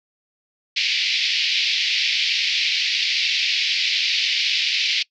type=band-pass noise; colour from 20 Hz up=pink; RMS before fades=-21 dBFS; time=0.76-5.03 s; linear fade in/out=10 ms; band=2200 to 5100 Hz; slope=48 dB/octave; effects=noise-tail reverb RT60 0.1 s tail -23 dB re dry